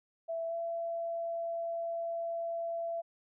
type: tone with pitch glide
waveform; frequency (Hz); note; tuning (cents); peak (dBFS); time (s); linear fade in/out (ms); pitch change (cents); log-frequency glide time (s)
sine; 662 to 672.4; E5 to E5; +7 to +34; -33; 0.28-3.02; 20; +27; 0.48-0.54
effects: none